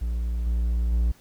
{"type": "tone with level steps", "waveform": "triangle", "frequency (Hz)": 58.27, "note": "A#1", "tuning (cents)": 0, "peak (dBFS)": [-22, -19, -17], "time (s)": [0.01, 1.12], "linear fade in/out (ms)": 10, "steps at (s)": [0.46, 0.92], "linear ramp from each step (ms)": 5, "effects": ["pink hiss -56 dBFS RMS until 1.2 s"]}